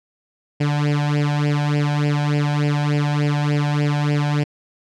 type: tone with flanger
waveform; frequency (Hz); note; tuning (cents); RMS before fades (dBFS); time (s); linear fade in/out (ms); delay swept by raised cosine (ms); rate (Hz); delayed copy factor
sawtooth; 146.8; D3; 0; -19; 0.6-4.44; 10; 0.39 to 1.28; 3.4; +0.85
effects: low-pass 5000 Hz 12 dB/octave